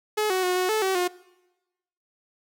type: tone with pitch steps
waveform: sawtooth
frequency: 425.9 / 372.8 / 363.2 / 367 / 434.7 / 380.9 / 358.1 Hz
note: G#4 / F#4 / F#4 / F#4 / A4 / G4 / F4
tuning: +44 / +13 / -32 / -14 / -21 / -50 / +43 cents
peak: -18 dBFS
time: 0.17-1.08 s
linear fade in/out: 10 ms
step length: 130 ms
effects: noise-tail reverb RT60 1.0 s tail -22 dB re dry